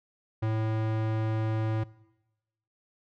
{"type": "tone with low-pass filter", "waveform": "square", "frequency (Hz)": 110, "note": "A2", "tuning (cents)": 0, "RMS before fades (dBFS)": -28, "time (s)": [0.42, 1.84], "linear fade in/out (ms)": 10, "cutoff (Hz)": 2300, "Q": 0.52, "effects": ["noise-tail reverb RT60 1.0 s tail -21 dB re dry"]}